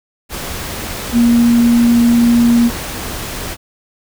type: tone in noise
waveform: sine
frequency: 236.2 Hz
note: A#3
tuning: 23 cents sharp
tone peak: -7 dBFS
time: 1.12-2.71 s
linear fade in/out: 50 ms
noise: pink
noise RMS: -24 dBFS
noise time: 0.29-3.57 s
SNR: +14 dB
effects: none